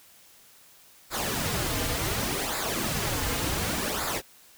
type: noise with flanger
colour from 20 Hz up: pink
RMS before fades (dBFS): -29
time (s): 1.1-4.22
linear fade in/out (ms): 50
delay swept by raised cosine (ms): 0.33 to 5.43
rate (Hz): 0.68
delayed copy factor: -0.65
effects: white hiss -55 dBFS RMS until 4.57 s